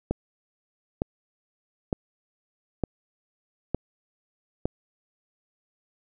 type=click train; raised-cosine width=2 ms; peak=-11 dBFS; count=6; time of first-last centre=0.11-4.655 s; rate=1.1 Hz; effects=none